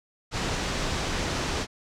pink low-pass noise, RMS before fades -29 dBFS, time 0.31-1.67 s, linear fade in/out 50 ms, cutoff 7000 Hz, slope 24 dB/octave, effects none

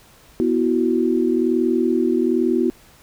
sine chord, B suspended fourth, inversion none, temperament just, 246.9 / 329.3 / 370.4 Hz, B3 / E4 / F#4, 0 / -2 / +2 cents, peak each -20 dBFS, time 0.4-2.7 s, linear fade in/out 0 ms, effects pink hiss -50 dBFS RMS until 3.02 s

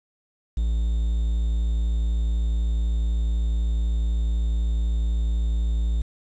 triangle tone with quantisation, 56 Hz, A1, 31 cents sharp, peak -18 dBFS, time 0.57-6.02 s, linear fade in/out 5 ms, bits 8, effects resampled to 22050 Hz

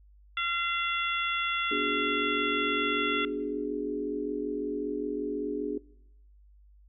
harmonic tone, 685 Hz, F5, 34 cents flat, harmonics 2 / 3 / 4 / 5, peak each -31 / -33 / -34 / -35 dBFS, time 0.37-3.25 s, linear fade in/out 2 ms
sine chord, G# half-diminished seventh, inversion first, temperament equal, 246.9 / 293.7 / 370 / 415.3 Hz, B3 / D4 / F#4 / G#4, 0 / 0 / 0 / 0 cents, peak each -39 / -33 / -38 / -33 dBFS, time 1.71-5.78 s, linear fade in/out 5 ms
effects noise-tail reverb RT60 0.8 s tail -22 dB re dry + added 50 Hz sine -54 dBFS peak until 6.88 s

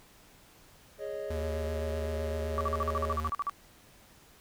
triangle chord, Ab suspended fourth, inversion none, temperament equal, 415.3 / 554.4 / 622.3 Hz, Ab4 / Db5 / Eb5, 0 / 0 / 0 cents, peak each -37 dBFS, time 0.98-3.18 s, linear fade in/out 50 ms
square tone with vibrato, 77.7 Hz, D#2, 2 cents flat, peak -34 dBFS, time 1.3-3.3 s, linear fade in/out 5 ms, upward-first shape sine, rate 7.8 Hz, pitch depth 34 cents each way
sine tone bursts, 1152 Hz, D6, 34 cents flat, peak -28 dBFS, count 13, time 2.58-3.496 s, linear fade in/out 0 ms, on 28 ms, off 46 ms
effects pink hiss -58 dBFS RMS until 4.4 s

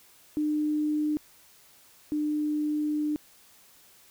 sine tone pair in turn, 301.8 / 300.4 Hz, D4 / D4, +47 / +39 cents, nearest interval unison, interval 8 cents, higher first, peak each -24 / -25 dBFS, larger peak first, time 0.37-1.17 / 2.12-3.16 s, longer second, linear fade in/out 0 ms, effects white hiss -57 dBFS RMS until 4.1 s

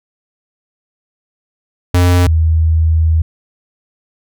square / sine tone pair in turn, 88.9 / 80.38 Hz, F2 / E2, +31 / -43 cents, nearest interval major second, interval 174 cents, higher first, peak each -8 dBFS, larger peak neither, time 1.94-2.27 / 2.27-3.22 s, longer second, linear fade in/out 5 ms, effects none

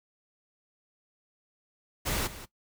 pink noise with echo, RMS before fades -30 dBFS, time 2.05-2.28 s, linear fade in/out 20 ms, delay 180 ms, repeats 1, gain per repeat -14 dB, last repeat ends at 2.46 s, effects noise-tail reverb RT60 0.1 s tail -17 dB re dry

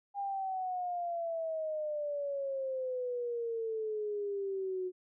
sine exponential sweep, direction down, 808 to 363.7 Hz, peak -33 dBFS, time 0.14-4.92 s, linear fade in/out 50 ms, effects none

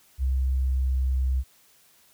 sine tone with pitch glide, 65.41 to 65 Hz, C2 to C2, 0 to -11 cents, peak -21 dBFS, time 0.18-1.44 s, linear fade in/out 50 ms, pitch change -11 cents, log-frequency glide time 0.51-0.96 s, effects white hiss -59 dBFS RMS until 2.13 s

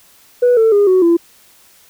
sine tone with pitch steps, 490.5 / 447.2 / 407.7 / 371.7 / 338.9 Hz, B4 / A4 / G#4 / F#4 / E4, -12 / +28 / -32 / +8 / +48 cents, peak -6 dBFS, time 0.42-1.17 s, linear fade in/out 10 ms, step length 150 ms, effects tanh soft clip ceiling -5 dBFS + white hiss -48 dBFS RMS until 1.89 s

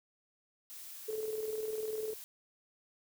blue noise, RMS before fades -48 dBFS, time 0.7-2.24 s, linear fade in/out 0 ms
sine tone with tremolo, 435.2 Hz, A4, 19 cents flat, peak -33 dBFS, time 1.08-2.14 s, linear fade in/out 10 ms, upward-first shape square, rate 20 Hz, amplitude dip 45%
effects none

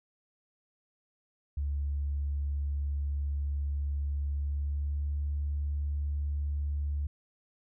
sine tone with pitch glide, 71.4 to 72.56 Hz, D2 to D2, -48 to -20 cents, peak -28 dBFS, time 1.57-7.07 s, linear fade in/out 5 ms, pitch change +28 cents, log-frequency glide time 4.33-5.1 s, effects tanh soft clip ceiling -24 dBFS

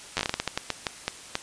slowing click train, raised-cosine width 0.2 ms, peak -8 dBFS, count 15, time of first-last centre 0.17-1.354 s, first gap 10 ms, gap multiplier 1.29, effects white hiss -44 dBFS RMS until 1.42 s + resampled to 22050 Hz

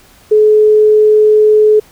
sine tone, 427.2 Hz, G#4, 49 cents sharp, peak -4 dBFS, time 0.31-1.8 s, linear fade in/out 10 ms, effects pink hiss -44 dBFS RMS until 1.91 s

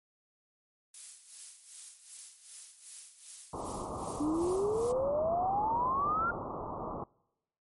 violet noise with tremolo, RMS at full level -41 dBFS, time 0.94-4.92 s, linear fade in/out 2 ms, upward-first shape sine, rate 2.6 Hz, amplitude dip 70%
white low-pass noise, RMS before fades -39 dBFS, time 3.53-7.04 s, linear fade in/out 5 ms, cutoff 1200 Hz, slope 96 dB/octave
sine exponential sweep, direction up, 290 to 1418 Hz, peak -28 dBFS, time 4.2-6.31 s, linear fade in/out 5 ms
effects noise-tail reverb RT60 0.9 s tail -25 dB re dry + MP3 48 kbps

